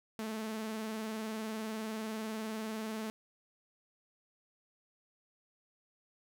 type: tone with vibrato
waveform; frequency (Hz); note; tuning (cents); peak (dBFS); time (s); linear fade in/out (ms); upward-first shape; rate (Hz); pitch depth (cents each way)
sawtooth; 218.8; A3; -9; -33; 0.19-3.1; 0; square; 20; 33
effects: none